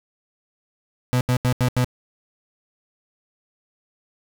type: tone bursts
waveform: 35% pulse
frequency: 125.2 Hz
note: B2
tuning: 24 cents sharp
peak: -15 dBFS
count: 5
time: 1.13-1.845 s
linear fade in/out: 0 ms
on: 79 ms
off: 80 ms
effects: none